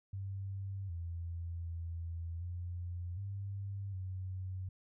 sine tone with pitch steps, 97.3 / 84.8 / 83.9 / 87.9 / 98.9 / 93.3 Hz, G2 / E2 / E2 / F2 / G2 / F#2, -12 / +50 / +31 / +12 / +16 / +15 cents, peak -38 dBFS, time 0.13-4.69 s, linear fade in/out 5 ms, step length 760 ms, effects none

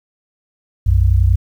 sine tone pair together, 61.74 / 92.51 Hz, B1 / F#2, 0 / 0 cents, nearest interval perfect fifth, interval 700 cents, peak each -12 dBFS, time 0.86-1.36 s, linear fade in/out 10 ms, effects 8-bit

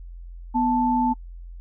sine tone pair together, 246.9 / 880 Hz, B3 / A5, 0 / 0 cents, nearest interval octave + minor seventh, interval 2200 cents, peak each -21 dBFS, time 0.54-1.14 s, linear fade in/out 20 ms, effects noise-tail reverb RT60 0.1 s tail -26 dB re dry + added 43 Hz sine -36 dBFS peak until 1.6 s

